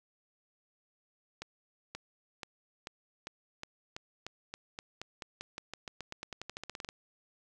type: accelerating click train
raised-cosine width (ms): 0.2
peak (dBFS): -23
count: 29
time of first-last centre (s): 1.42-6.889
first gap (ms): 530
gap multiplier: 0.91
effects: none